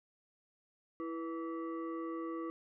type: tone with frequency modulation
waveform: sine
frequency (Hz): 330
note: E4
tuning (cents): +2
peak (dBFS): -37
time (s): 1-2.5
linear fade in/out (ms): 0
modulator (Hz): 818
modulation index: 0.85
effects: none